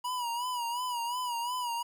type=tone with vibrato; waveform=square; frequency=969 Hz; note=B5; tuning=33 cents flat; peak=-32 dBFS; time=0.04-1.83 s; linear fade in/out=10 ms; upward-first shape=sine; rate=2.8 Hz; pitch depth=70 cents each way; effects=10-bit